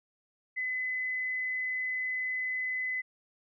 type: tone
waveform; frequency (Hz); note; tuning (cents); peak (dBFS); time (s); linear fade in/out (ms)
sine; 2019; B6; +38; -30; 0.56-3.02; 20
effects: none